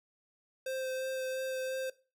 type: tone with vibrato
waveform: square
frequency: 522 Hz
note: C5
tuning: 4 cents flat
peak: -35 dBFS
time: 0.66-1.9 s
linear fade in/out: 5 ms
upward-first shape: sine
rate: 2.9 Hz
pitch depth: 12 cents each way
effects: noise-tail reverb RT60 0.3 s tail -17 dB re dry